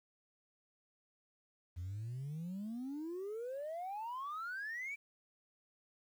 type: exponential sweep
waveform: sine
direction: up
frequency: 84 to 2349 Hz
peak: -38 dBFS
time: 1.76-4.96 s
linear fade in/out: 20 ms
effects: tanh soft clip ceiling -38 dBFS + 11-bit